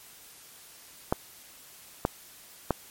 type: clicks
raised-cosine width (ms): 1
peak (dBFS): -9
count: 3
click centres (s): 1.125 / 2.051 / 2.707
effects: white hiss -51 dBFS RMS until 2.9 s + MP3 64 kbps